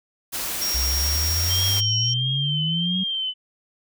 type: noise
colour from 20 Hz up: white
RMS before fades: -28 dBFS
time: 0.32-1.81 s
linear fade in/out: 20 ms
type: tone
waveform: sine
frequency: 5590 Hz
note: F8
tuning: 1 cent sharp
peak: -23 dBFS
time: 0.61-2.14 s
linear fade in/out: 10 ms
type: exponential sweep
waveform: sine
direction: up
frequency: 61.6 to 190.4 Hz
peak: -23 dBFS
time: 0.74-3.04 s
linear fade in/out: 10 ms
type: tone with vibrato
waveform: sine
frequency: 3136 Hz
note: G7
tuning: in tune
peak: -23 dBFS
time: 1.48-3.34 s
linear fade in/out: 50 ms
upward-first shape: triangle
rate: 1.5 Hz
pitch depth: 68 cents each way
effects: none